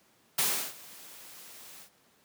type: noise with ADSR envelope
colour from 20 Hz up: white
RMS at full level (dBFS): -26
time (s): 0.38-1.9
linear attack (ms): 8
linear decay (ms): 340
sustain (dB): -23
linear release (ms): 90
effects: pink hiss -65 dBFS RMS until 2.24 s + high-pass 150 Hz 12 dB/octave